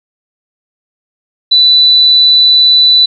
sine tone, 3979 Hz, B7, 12 cents sharp, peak -3 dBFS, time 1.51-3.06 s, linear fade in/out 10 ms, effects none

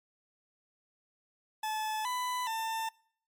40% pulse tone with pitch steps, 865 / 997 / 895 Hz, A5 / B5 / A5, -30 / +16 / +29 cents, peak -31 dBFS, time 1.63-2.89 s, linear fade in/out 5 ms, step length 420 ms, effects noise-tail reverb RT60 0.6 s tail -25 dB re dry + MP3 64 kbps

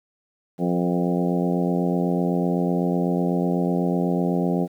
harmonic tone with a mistuned harmonic, 88 Hz, F2, 14 cents sharp, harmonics 2 / 3 / 4 / 5 / 6 / 7 / 8 / 9, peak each -22 / -26 / -28 / -30 / -32 / -33 / -34 / -35 dBFS, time 0.58-4.68 s, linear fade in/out 50 ms, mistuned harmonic 6, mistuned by -28 cents, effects 9-bit

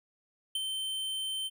square tone with ADSR envelope, 3100 Hz, G7, 20 cents flat, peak -29 dBFS, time 0.55-1.5 s, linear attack 4 ms, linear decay 29 ms, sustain -4 dB, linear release 36 ms, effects none

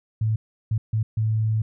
sine tone bursts at uneven times, 109.7 Hz, A2, 5 cents flat, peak -19 dBFS, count 4, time 0.21-0.36 / 0.71-0.78 / 0.93-1.03 / 1.17-1.62 s, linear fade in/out 5 ms, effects none

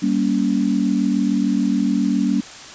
sine chord, G diminished, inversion none, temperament just, 196 / 235.2 / 282.2 Hz, G3 / Bb3 / Db4, 0 / +16 / +31 cents, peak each -20 dBFS, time 0.02-2.41 s, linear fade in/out 10 ms, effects white hiss -37 dBFS RMS until 2.74 s + resampled to 16000 Hz

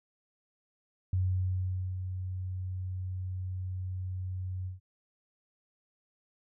sine tone with ADSR envelope, 92.5 Hz, F#2, in tune, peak -25 dBFS, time 1.13-4.8 s, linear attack 3 ms, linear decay 830 ms, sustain -8 dB, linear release 140 ms, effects none

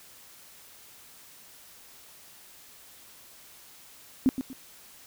sine tone with echo, 261.6 Hz, C4, in tune, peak -17 dBFS, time 4.26-4.29 s, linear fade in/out 0 ms, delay 120 ms, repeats 2, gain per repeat -10 dB, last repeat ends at 4.53 s, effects white hiss -52 dBFS RMS until 5.06 s

